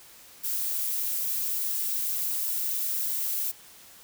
violet noise, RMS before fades -29 dBFS, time 0.43-3.52 s, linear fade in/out 20 ms, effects white hiss -51 dBFS RMS until 4.03 s

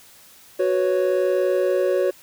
triangle chord, F# suspended fourth, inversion none, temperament equal, 370 / 493.9 / 554.4 Hz, F#4 / B4 / C#5, 0 / 0 / 0 cents, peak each -19 / -23 / -19 dBFS, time 0.59-2.11 s, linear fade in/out 10 ms, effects white hiss -49 dBFS RMS until 2.22 s

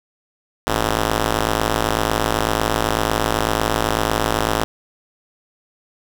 5% pulse ring-modulated tone, 110 Hz, A2, in tune, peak -3 dBFS, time 0.67-4.64 s, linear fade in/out 0 ms, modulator 189 Hz, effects none

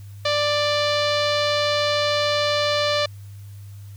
sawtooth tone with low-pass filter, 589 Hz, D5, 5 cents sharp, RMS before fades -21 dBFS, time 0.25-3.06 s, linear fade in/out 5 ms, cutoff 4200 Hz, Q 3, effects added 100 Hz sine -36 dBFS peak until 3.96 s + white hiss -55 dBFS RMS until 3.96 s

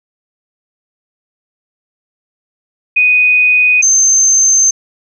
sine tone pair in turn, 2489 / 6272 Hz, D#7 / G8, 0 / 0 cents, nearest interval octave + major third, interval 1600 cents, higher second, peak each -6 dBFS, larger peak neither, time 2.96-3.82 / 3.82-4.71 s, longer second, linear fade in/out 10 ms, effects none

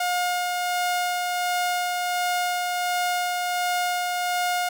sawtooth tone with tremolo, 715 Hz, F5, 41 cents sharp, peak -18 dBFS, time 0-4.69 s, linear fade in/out 5 ms, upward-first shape sine, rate 1.4 Hz, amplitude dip 25%, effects none

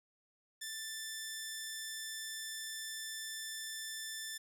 10% pulse tone, 1767 Hz, A6, 7 cents sharp, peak -32 dBFS, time 0.61-4.38 s, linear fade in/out 10 ms, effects none

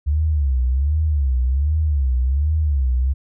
sine tone with vibrato, 70 Hz, C#2, 18 cents sharp, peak -15 dBFS, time 0.06-3.14 s, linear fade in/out 20 ms, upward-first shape sine, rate 1.3 Hz, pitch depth 200 cents each way, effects none

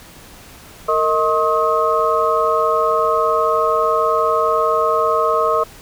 sine tone cluster, 459.5 / 629 / 1078 / 1267 Hz, A#4 / D#5 / C#6 / D#6, -25 / +19 / -49 / +31 cents, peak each -19 dBFS, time 0.88-5.64 s, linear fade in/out 10 ms, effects pink hiss -41 dBFS RMS until 5.81 s

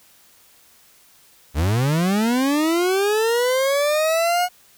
40% pulse linear sweep, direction up, 66.8 to 729 Hz, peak -16 dBFS, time 1.54-4.49 s, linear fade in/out 50 ms, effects white hiss -53 dBFS RMS until 4.77 s

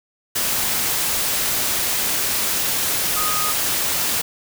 sine tone in noise, 1244.5 Hz, D#6, in tune, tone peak -24 dBFS, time 3.16-3.52 s, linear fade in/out 10 ms, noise white, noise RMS -21 dBFS, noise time 0.35-4.22 s, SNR -6 dB, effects none

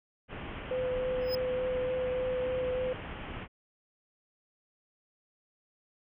pink low-pass noise, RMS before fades -41 dBFS, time 0.28-3.48 s, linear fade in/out 50 ms, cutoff 3200 Hz, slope 96 dB/octave
sine tone with vibrato, 508 Hz, B4, 49 cents sharp, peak -29 dBFS, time 0.71-2.93 s, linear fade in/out 2 ms, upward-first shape triangle, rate 3.4 Hz, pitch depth 10 cents each way
square tone with exponential growth, 5070 Hz, D#8, 32 cents sharp, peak -31 dBFS, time 1.21-1.35 s, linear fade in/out 2 ms, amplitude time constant 30 ms
effects none

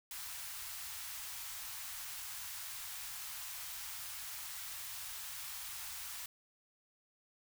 white band-stop noise, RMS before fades -45 dBFS, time 0.11-6.26 s, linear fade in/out 2 ms, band 110 to 820 Hz, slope 24 dB/octave, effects none

